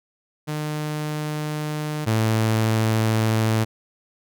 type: tone pair in turn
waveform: sawtooth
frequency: 151.6 / 110.78 Hz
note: D#3 / A2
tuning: -45 / +12 cents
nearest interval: perfect fourth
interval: 543 cents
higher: first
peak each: -21 / -14 dBFS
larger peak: second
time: 0.47-2.06 / 2.06-3.65 s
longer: neither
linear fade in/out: 20 ms
effects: none